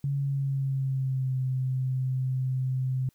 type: tone with pitch glide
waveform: sine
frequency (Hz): 140 to 129.87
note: C#3 to C3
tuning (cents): +18 to -13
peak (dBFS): -25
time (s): 0.04-3.09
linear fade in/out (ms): 2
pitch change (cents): -131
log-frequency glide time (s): 0.14-1.37
effects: white hiss -69 dBFS RMS until 3.14 s

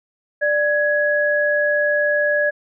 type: tone pair together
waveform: sine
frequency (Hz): 591.1 / 1672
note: D5 / G#6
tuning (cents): +11 / +11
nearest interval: octave + tritone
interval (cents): 1800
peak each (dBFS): -18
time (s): 0.41-2.51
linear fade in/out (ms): 20
effects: none

